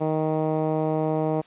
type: tone with low-pass filter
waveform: 10% pulse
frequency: 156.4 Hz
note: D#3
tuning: 9 cents sharp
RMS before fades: -24 dBFS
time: 0-1.42 s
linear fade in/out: 20 ms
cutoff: 700 Hz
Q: 1.1
effects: white hiss -54 dBFS RMS until 1.46 s + resampled to 8000 Hz